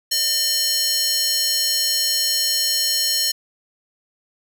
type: tone with high-pass filter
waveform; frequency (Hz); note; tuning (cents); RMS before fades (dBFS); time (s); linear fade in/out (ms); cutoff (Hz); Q
square; 605; D#5; -49; -20; 0.11-3.32; 10; 4500; 1.8
effects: none